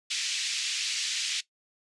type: band-pass noise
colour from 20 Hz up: pink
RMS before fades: -31 dBFS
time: 0.1-1.41 s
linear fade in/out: 10 ms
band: 2500 to 7100 Hz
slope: 24 dB/octave
effects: noise-tail reverb RT60 0.1 s tail -17 dB re dry + resampled to 24000 Hz